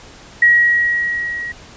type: tone with level ramp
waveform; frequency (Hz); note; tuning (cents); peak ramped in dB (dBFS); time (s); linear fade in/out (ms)
sine; 1905; A#6; +37; -6 to -23; 0.42-1.52; 5
effects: pink hiss -40 dBFS RMS until 1.76 s + resampled to 16000 Hz